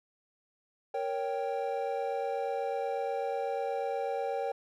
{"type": "chord", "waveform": "triangle", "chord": "G diminished", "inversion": "first", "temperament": "equal", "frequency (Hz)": [466.2, 554.4, 784], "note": ["Bb4", "Db5", "G5"], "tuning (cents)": [0, 0, 0], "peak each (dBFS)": -33, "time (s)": [0.94, 4.52], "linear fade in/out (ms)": 5, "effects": []}